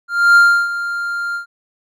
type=tone with ADSR envelope; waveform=triangle; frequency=1396.9 Hz; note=F6; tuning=in tune; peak=-3 dBFS; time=0.08-1.46 s; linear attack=280 ms; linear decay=320 ms; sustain=-14 dB; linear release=110 ms; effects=none